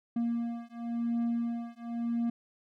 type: beating tone pair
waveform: triangle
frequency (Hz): 233.9 / 234.84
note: A#3 / A#3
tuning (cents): +6 / +13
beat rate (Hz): 0.94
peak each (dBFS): -31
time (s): 0.16-2.3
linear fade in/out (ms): 5
effects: none